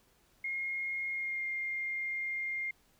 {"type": "tone with pitch glide", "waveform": "sine", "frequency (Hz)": [2144, 2116], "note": ["C7", "C7"], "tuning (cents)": [42, 19], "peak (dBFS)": -33, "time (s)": [0.44, 2.71], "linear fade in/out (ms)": 5, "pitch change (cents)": -23, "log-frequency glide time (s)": [1.11, 1.45], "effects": ["pink hiss -68 dBFS RMS until 2.99 s"]}